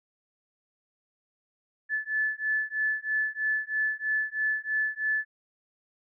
sine beating tone pair, 1734 / 1737.1 Hz, A6 / A6, -26 / -23 cents, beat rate 3.1 Hz, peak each -29 dBFS, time 1.89-5.25 s, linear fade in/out 50 ms, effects none

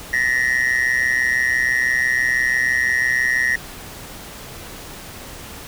triangle tone with amplitude modulation, 1877 Hz, A#6, 11 cents sharp, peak -10 dBFS, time 0.13-3.56 s, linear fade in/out 5 ms, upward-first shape sine, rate 126 Hz, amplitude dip 95%, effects pink hiss -36 dBFS RMS until 5.67 s

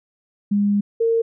sine tone pair in turn, 203.7 / 457.3 Hz, G#3 / A#4, -33 / -33 cents, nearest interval octave + major second, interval 1400 cents, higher second, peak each -15 dBFS, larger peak neither, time 0.51-0.81 / 1-1.22 s, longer first, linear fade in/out 10 ms, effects none

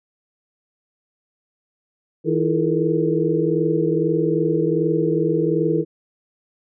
sine tone cluster, 160.9 / 318.7 / 341.2 / 427.6 / 469.1 Hz, E3 / D#4 / F4 / A4 / A#4, -42 / +42 / -40 / -49 / +11 cents, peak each -23 dBFS, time 2.24-5.85 s, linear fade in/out 50 ms, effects none

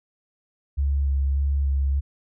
sine tone with vibrato, 69.3 Hz, C#2, in tune, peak -19 dBFS, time 0.77-2.01 s, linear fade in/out 20 ms, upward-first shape square, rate 1.7 Hz, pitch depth 15 cents each way, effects none

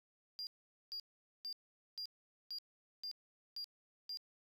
sine tone bursts, 4800 Hz, D8, 37 cents sharp, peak -39 dBFS, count 8, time 0.39-4.172 s, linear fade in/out 0 ms, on 79 ms, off 450 ms, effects tanh soft clip ceiling -40 dBFS + 13-bit

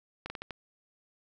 slowing click train, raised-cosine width 0.3 ms, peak -22 dBFS, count 5, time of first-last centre 0.26-0.507 s, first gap 40 ms, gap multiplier 1.3, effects none

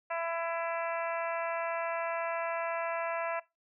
harmonic tone, 334 Hz, E4, 23 cents sharp, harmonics 2 / 3 / 4 / 5 / 6 / 7 / 8, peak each -34 / -38 / -40 / -42 / -44 / -45 / -46 dBFS, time 0.1-3.4 s, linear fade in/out 10 ms, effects noise-tail reverb RT60 0.2 s tail -20 dB re dry

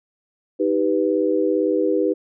sine chord, Eb augmented, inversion none, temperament equal with one note detuned, 314.2 / 392 / 493.9 Hz, Eb4 / G4 / B4, +17 / 0 / 0 cents, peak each -21 dBFS, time 0.59-2.14 s, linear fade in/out 20 ms, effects none

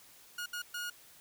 sawtooth tone bursts at uneven times, 1438 Hz, F#6, 50 cents flat, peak -33 dBFS, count 3, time 0.38-0.46 / 0.53-0.62 / 0.74-0.9 s, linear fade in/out 5 ms, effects white hiss -58 dBFS RMS until 1.2 s

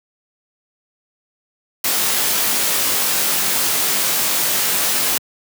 white noise with comb filter, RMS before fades -18 dBFS, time 1.84-5.18 s, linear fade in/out 5 ms, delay 20 ms, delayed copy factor +0.55, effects high-pass 150 Hz 12 dB/octave

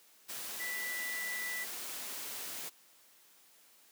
sine tone in noise, 1975.5 Hz, B6, in tune, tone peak -37 dBFS, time 0.59-1.65 s, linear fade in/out 20 ms, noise white, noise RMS -42 dBFS, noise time 0.28-2.7 s, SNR +2 dB, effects white hiss -63 dBFS RMS until 3.91 s + high-pass 200 Hz 12 dB/octave

